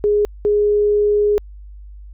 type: tone pair in turn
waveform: sine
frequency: 415.3 / 415.3 Hz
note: G#4 / G#4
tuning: 0 / 0 cents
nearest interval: unison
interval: 0 cents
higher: neither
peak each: -12 dBFS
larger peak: neither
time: 0.04-0.25 / 0.45-1.38 s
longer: second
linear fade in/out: 0 ms
effects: added 50 Hz sine -34 dBFS peak until 2.13 s